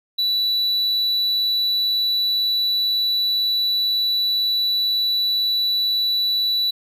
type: tone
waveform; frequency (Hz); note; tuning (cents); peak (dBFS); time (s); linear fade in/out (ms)
triangle; 3951; B7; 0; -16; 0.18-6.71; 10
effects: none